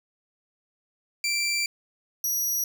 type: tone pair in turn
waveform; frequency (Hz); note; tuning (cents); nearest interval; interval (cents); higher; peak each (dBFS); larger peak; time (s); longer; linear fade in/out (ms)
20% pulse; 2349 / 5791; D7 / F#8; 0 / -38; octave + major third; 1562; second; -19; neither; 1.24-1.66 / 2.24-2.64; first; 2
effects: none